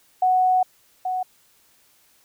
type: tone pair in turn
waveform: sine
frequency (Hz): 740 / 740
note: F#5 / F#5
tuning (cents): 0 / 0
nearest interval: unison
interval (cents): 0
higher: neither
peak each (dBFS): -15 / -22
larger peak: first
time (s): 0.22-0.63 / 1.05-1.23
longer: first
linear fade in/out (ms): 5
effects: white hiss -59 dBFS RMS until 2.24 s